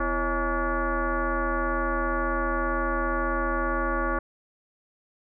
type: tone with frequency modulation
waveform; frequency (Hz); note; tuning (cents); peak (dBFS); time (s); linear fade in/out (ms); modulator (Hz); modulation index
sine; 549; C#5; -17; -23; 0-4.19; 5; 295; 3.3
effects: none